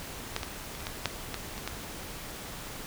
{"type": "clicks", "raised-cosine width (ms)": 0.2, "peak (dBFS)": [-12, -16, -26, -25, -16, -9, -16, -22, -15], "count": 9, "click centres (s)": [0.364, 0.432, 0.751, 0.805, 0.869, 1.057, 1.343, 1.579, 1.676], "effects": ["pink hiss -41 dBFS RMS until 2.86 s"]}